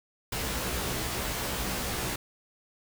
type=noise with comb filter; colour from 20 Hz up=pink; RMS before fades=-32 dBFS; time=0.32-2.16 s; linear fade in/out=5 ms; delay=16 ms; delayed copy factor=+0.9; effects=none